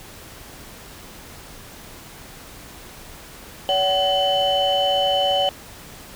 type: tone cluster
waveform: sine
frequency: 567 / 755 / 3018 Hz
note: C#5 / F#5 / F#7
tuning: +39 / +35 / +34 cents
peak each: -20 dBFS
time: 3.69-5.49 s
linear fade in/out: 0 ms
effects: tanh soft clip ceiling -11 dBFS + pink hiss -41 dBFS RMS until 6.15 s